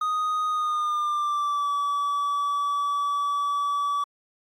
triangle tone with pitch glide, 1244.5 to 1147.8 Hz, D#6 to D6, 0 to -40 cents, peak -21 dBFS, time 0.01-4.04 s, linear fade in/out 5 ms, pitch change -140 cents, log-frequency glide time 0.48-1.71 s, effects AAC 64 kbps

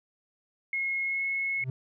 sine tone with pitch glide, 2164 to 2182 Hz, C#7 to C#7, -42 to -28 cents, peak -27 dBFS, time 0.73-1.64 s, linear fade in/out 2 ms, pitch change +14 cents, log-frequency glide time 1.04-1.23 s
triangle tone with exponential growth, 130 Hz, C3, 11 cents flat, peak -24 dBFS, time 1.57-1.7 s, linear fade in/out 2 ms, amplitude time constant 27 ms
effects none

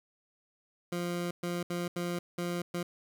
20% pulse tone bursts at uneven times, 174.61 Hz, F3, in tune, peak -27 dBFS, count 6, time 0.92-1.31 / 1.43-1.63 / 1.7-1.88 / 1.96-2.19 / 2.38-2.62 / 2.74-2.83 s, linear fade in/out 5 ms, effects none

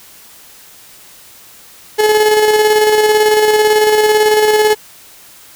35% pulse tone with tremolo, 426.9 Hz, G#4, 48 cents sharp, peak -5 dBFS, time 1.98-4.75 s, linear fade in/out 20 ms, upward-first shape square, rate 18 Hz, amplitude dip 35%, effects white hiss -40 dBFS RMS until 5.55 s

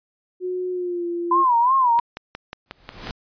sine tone with pitch glide, 364.8 to 344.5 Hz, F#4 to F4, -24 to -24 cents, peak -23 dBFS, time 0.4-1.45 s, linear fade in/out 50 ms, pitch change -100 cents, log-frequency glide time 0.71-1.06 s
sine tone with vibrato, 1000 Hz, B5, 21 cents sharp, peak -14 dBFS, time 1.31-2 s, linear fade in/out 5 ms, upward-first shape sine, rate 2.8 Hz, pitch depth 130 cents each way
click train, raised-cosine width 0.3 ms, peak -16 dBFS, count 7, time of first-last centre 1.99-3.071 s, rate 5.55 Hz
pink noise with exponential growth, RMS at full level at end -29 dBFS, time 2.66-3.11 s, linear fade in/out 1 ms, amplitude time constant 97 ms
effects resampled to 11025 Hz

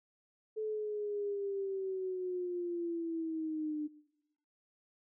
sine linear sweep, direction down, 435.6 to 298.3 Hz, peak -34 dBFS, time 0.56-3.88 s, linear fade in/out 20 ms, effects noise-tail reverb RT60 1.0 s tail -21 dB re dry

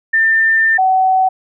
sine tone pair in turn, 1794 / 754.3 Hz, A6 / F#5, +33 / +33 cents, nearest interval octave + minor third, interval 1500 cents, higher first, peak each -9 dBFS, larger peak neither, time 0.13-0.78 / 0.78-1.29 s, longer first, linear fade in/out 10 ms, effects none

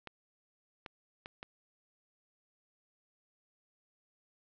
clicks, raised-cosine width 0.3 ms, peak -27 dBFS, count 4, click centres 0.073 / 0.862 / 1.259 / 1.429 s, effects low-pass 5000 Hz 12 dB/octave

